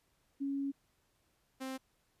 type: tone pair in turn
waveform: sine / sawtooth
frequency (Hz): 277.2 / 263.2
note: C#4 / C4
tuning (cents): 0 / +10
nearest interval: minor second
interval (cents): 90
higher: first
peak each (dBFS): -33 / -35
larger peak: first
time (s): 0.4-0.72 / 1.6-1.78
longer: first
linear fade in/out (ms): 20
effects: pink hiss -75 dBFS RMS until 2.2 s + resampled to 32000 Hz